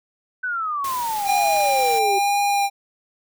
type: exponential sweep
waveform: sine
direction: down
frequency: 1528 to 380 Hz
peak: -22 dBFS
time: 0.43-2.19 s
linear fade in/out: 10 ms
type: noise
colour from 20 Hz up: white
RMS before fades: -33 dBFS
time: 0.84-1.99 s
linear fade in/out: 5 ms
type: tone with vibrato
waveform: square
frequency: 802 Hz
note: G5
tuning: 39 cents sharp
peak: -18 dBFS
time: 1.25-2.7 s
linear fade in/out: 50 ms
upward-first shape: sine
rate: 1.1 Hz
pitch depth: 19 cents each way
effects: none